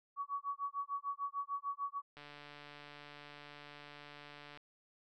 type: tone with tremolo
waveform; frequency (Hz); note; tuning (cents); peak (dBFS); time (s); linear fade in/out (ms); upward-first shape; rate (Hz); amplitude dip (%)
sine; 1128; C#6; +30; -34; 0.16-2.02; 50; sine; 6.7; 100
type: click train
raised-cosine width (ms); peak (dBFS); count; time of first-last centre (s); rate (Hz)
0.3; -36; 352; 2.17-4.574; 146
effects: none